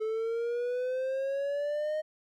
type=exponential sweep; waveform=triangle; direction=up; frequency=433.4 to 622.3 Hz; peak=-27 dBFS; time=0-2.02 s; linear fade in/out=20 ms; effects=none